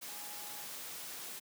sine tone in noise, 830.6 Hz, G#5, in tune, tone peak -54 dBFS, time 0.07-0.66 s, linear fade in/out 20 ms, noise white, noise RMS -45 dBFS, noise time 0.01-1.4 s, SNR -12 dB, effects high-pass 150 Hz 12 dB/octave

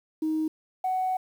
sine tone pair in turn, 313.6 / 745.9 Hz, D#4 / F#5, +14 / +14 cents, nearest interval octave + minor third, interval 1500 cents, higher second, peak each -23 dBFS, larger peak neither, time 0.22-0.48 / 0.84-1.17 s, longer second, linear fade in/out 5 ms, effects tanh soft clip ceiling -20 dBFS + 9-bit

